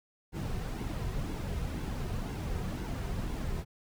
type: noise with flanger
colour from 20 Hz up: brown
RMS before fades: -35 dBFS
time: 0.32-3.65 s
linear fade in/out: 50 ms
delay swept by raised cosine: 1.6 to 3.6 ms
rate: 2 Hz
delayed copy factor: -0.5
effects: none